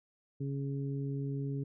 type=harmonic tone; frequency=138.8 Hz; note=C#3; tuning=3 cents sharp; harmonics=1 / 2 / 3; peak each=-34 / -40 / -44 dBFS; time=0.4-1.64 s; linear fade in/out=10 ms; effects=none